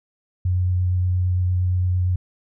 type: tone with vibrato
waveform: sine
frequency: 90.7 Hz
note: F#2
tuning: 34 cents flat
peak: -17 dBFS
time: 0.45-2.16 s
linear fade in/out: 5 ms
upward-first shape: square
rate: 8.7 Hz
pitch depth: 9 cents each way
effects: none